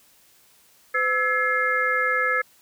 sine tone cluster, 508 / 1308 / 1699 / 2115 Hz, B4 / E6 / G#6 / C7, +49 / -14 / +39 / +18 cents, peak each -28 / -25 / -23 / -26 dBFS, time 0.94-2.42 s, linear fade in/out 10 ms, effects white hiss -57 dBFS RMS until 2.61 s

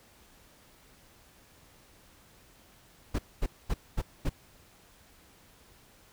brown noise bursts, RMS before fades -27 dBFS, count 5, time 3.14-4.295 s, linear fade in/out 10 ms, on 47 ms, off 230 ms, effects pink hiss -59 dBFS RMS until 6.12 s

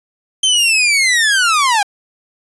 sawtooth linear sweep, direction down, 3136 to 780 Hz, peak -7 dBFS, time 0.43-1.83 s, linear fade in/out 5 ms, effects resampled to 24000 Hz

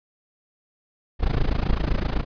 brown noise with amplitude modulation, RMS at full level -18 dBFS, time 1.19-2.25 s, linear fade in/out 50 ms, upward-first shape sine, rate 27.9 Hz, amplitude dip 90%, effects resampled to 11025 Hz

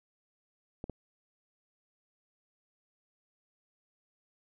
clicks, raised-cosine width 2 ms, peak -25 dBFS, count 2, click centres 0.841 / 0.897 s, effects none

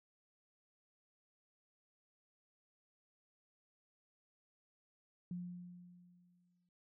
sine tone with exponential decay, 177.3 Hz, F3, 26 cents sharp, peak -39 dBFS, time 5.31-6.69 s, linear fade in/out 2 ms, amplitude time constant 300 ms, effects none

